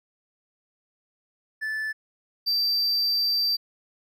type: tone pair in turn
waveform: triangle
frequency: 1748 / 4677 Hz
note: A6 / D8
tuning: -12 / -8 cents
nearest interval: octave + perfect fourth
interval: 1704 cents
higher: second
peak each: -25 / -20 dBFS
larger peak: second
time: 1.61-1.93 / 2.46-3.57 s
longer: second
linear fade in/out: 20 ms
effects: none